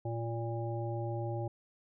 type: harmonic tone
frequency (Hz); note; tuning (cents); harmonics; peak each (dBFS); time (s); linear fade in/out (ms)
115.9; A#2; -10; 1 / 3 / 5 / 7; -35 / -40 / -42 / -43; 0.05-1.48; 5
effects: none